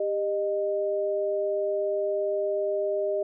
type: tone pair together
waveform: sine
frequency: 397.7 / 614.8 Hz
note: G4 / D#5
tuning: +25 / -21 cents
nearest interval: minor sixth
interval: 754 cents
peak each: -28 / -26 dBFS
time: 0-3.23 s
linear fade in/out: 5 ms
effects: none